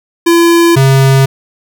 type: tone pair in turn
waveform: square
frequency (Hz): 338.9 / 134.8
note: E4 / C#3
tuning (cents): +48 / -48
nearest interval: octave + major third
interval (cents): 1596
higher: first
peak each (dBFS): -5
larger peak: neither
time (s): 0.26-0.76 / 0.76-1.26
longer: neither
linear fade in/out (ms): 10
effects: none